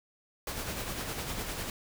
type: noise with tremolo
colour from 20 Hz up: pink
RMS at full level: -35 dBFS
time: 0.47-1.7 s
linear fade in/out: 2 ms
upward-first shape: sine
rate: 9.9 Hz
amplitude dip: 40%
effects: none